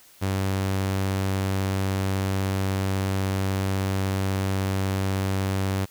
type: tone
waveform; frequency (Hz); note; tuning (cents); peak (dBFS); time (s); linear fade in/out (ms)
sawtooth; 96.3; G2; -30; -19; 0.21-5.86; 20
effects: white hiss -53 dBFS RMS until 5.9 s